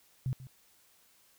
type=tone with echo; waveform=sine; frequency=129.7 Hz; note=C3; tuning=15 cents flat; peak=-29 dBFS; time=0.26-0.33 s; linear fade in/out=0 ms; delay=140 ms; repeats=1; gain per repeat=-15 dB; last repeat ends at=0.47 s; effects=white hiss -65 dBFS RMS until 1.38 s